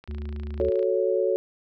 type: click train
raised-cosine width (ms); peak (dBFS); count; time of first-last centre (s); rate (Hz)
0.3; -30; 23; 0.04-0.829; 27.9
type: harmonic tone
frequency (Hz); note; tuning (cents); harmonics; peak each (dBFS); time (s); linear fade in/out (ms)
73.42; D2; 0; 1 / 3 / 5; -30 / -40 / -44; 0.08-0.7; 10
type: chord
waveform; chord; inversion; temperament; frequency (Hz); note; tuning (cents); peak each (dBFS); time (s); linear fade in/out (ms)
sine; F# minor; none; equal; 370 / 440 / 554.4; F#4 / A4 / C#5; 0 / 0 / 0; -25; 0.6-1.36; 0
effects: none